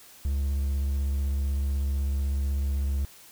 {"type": "tone with vibrato", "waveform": "triangle", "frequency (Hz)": 69.3, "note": "C#2", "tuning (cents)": 0, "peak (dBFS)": -22, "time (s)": [0.25, 3.05], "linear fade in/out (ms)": 0, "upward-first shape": "square", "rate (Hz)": 16, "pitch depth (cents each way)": 21, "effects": ["white hiss -51 dBFS RMS until 3.31 s"]}